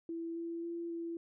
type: tone with pitch steps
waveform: sine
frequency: 332.5 / 335.7 / 339.4 / 335.6 Hz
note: E4 / E4 / F4 / E4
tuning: +15 / +32 / -49 / +31 cents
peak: -37 dBFS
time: 0.09-1.17 s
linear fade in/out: 2 ms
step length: 270 ms
effects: none